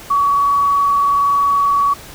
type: tone with frequency modulation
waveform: sine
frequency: 1130 Hz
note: C#6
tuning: 33 cents sharp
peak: -11 dBFS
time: 0.1-1.94 s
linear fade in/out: 10 ms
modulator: 21.3 Hz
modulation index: 0.48
effects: pink hiss -36 dBFS RMS until 2.14 s